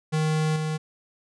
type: tone with level steps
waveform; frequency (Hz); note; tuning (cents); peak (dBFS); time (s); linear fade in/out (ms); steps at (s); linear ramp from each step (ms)
square; 155.8; D#3; +3; -22 / -26; 0.12-0.78; 20; 0.56; 2
effects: resampled to 22050 Hz